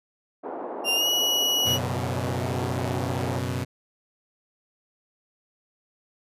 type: band-pass noise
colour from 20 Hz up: white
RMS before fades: -34 dBFS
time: 0.43-3.4 s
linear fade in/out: 20 ms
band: 280 to 850 Hz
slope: 24 dB/octave
type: tone with pitch glide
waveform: 35% pulse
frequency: 2794 to 2918 Hz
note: F7 to F#7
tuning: 0 to -25 cents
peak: -19 dBFS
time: 0.84-1.79 s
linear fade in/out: 50 ms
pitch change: +75 cents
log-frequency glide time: 0.94-1.08 s
type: chord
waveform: sawtooth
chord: F# suspended fourth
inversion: none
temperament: equal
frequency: 92.5 / 123.47 / 138.59 Hz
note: F#2 / B2 / C#3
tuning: 0 / 0 / 0 cents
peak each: -27 / -25 / -31 dBFS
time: 1.65-3.65 s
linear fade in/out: 20 ms
effects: resampled to 32000 Hz